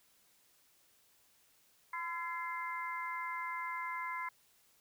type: harmonic tone with a mistuned harmonic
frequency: 338.9 Hz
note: E4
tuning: 48 cents sharp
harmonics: 3 / 4 / 5 / 6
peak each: -39 / -48 / -48 / -42 dBFS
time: 1.93-4.29 s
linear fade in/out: 5 ms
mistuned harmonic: 6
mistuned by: +45 cents
effects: white hiss -69 dBFS RMS until 4.8 s